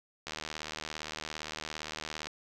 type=click train; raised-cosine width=0.2 ms; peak=-20 dBFS; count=156; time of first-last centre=0.27-2.27 s; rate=77.5 Hz; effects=none